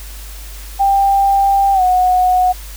sine tone with pitch glide, 790 to 732.9 Hz, G5 to F#5, +13 to -17 cents, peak -9 dBFS, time 0.79-2.53 s, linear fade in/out 20 ms, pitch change -130 cents, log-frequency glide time 1.73-1.82 s, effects added 50 Hz sine -29 dBFS peak until 2.76 s + white hiss -36 dBFS RMS until 2.76 s

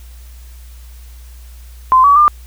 sine tone with pitch steps, 1034 / 1139 / 1198 Hz, C6 / C#6 / D6, -21 / +47 / +34 cents, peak -5 dBFS, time 1.92-2.28 s, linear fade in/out 0 ms, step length 120 ms, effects added 60 Hz sine -33 dBFS peak until 2.46 s + white hiss -47 dBFS RMS until 2.46 s

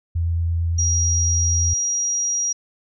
sine tone with vibrato, 84 Hz, E2, 33 cents sharp, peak -18 dBFS, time 0.15-1.74 s, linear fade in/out 10 ms, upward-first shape sine, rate 8.9 Hz, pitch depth 10 cents each way
sine tone, 5730 Hz, F8, 44 cents sharp, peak -19 dBFS, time 0.78-2.53 s, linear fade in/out 10 ms
effects none

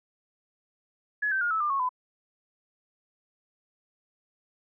sine tone with pitch steps, 1693 / 1552.5 / 1423.6 / 1305.5 / 1197.1 / 1097.8 / 1006.7 Hz, G#6 / G6 / F6 / E6 / D6 / C#6 / B5, +33 / -17 / +33 / -17 / +33 / -17 / +33 cents, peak -24 dBFS, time 1.22-1.892 s, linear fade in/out 10 ms, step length 96 ms, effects none

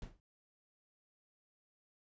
brown noise with exponential decay, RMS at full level -39 dBFS, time 0.02-0.2 s, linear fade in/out 1 ms, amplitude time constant 39 ms, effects resampled to 16000 Hz

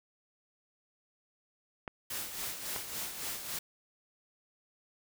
clicks, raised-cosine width 0.5 ms, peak -23 dBFS, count 2, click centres 1.878 / 2.762 s
white noise with tremolo, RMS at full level -37 dBFS, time 2.1-3.59 s, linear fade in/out 5 ms, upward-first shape sine, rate 3.6 Hz, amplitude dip 55%
effects none

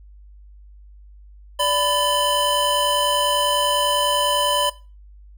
square tone cluster, 582 / 998 / 3044 Hz, D5 / B5 / F#7, -16 / +18 / +48 cents, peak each -23 dBFS, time 1.59-4.7 s, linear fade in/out 10 ms, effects noise-tail reverb RT60 0.3 s tail -17 dB re dry + added 50 Hz sine -42 dBFS peak until 5.37 s

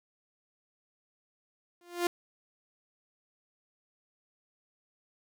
sawtooth tone with exponential growth, 349.2 Hz, F4, in tune, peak -19 dBFS, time 1.81-2.07 s, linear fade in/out 2 ms, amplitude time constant 56 ms, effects none

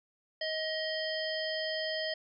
harmonic tone, 630 Hz, D#5, 21 cents sharp, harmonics 1 / 3 / 5 / 7 / 8, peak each -35 / -38 / -40 / -43 / -40 dBFS, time 0.41-2.14 s, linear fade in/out 5 ms, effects none

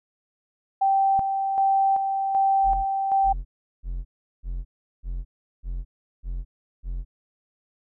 sine tone with tremolo, 780 Hz, G5, 9 cents flat, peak -17 dBFS, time 0.81-3.33 s, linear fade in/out 10 ms, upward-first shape square, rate 1.3 Hz, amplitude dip 45%
click, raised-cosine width 5 ms, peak -23 dBFS, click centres 1.192 s
triangle tone bursts, 43.65 Hz, F1, in tune, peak -25 dBFS, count 8, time 2.63-7.05 s, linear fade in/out 50 ms, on 220 ms, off 380 ms
effects none

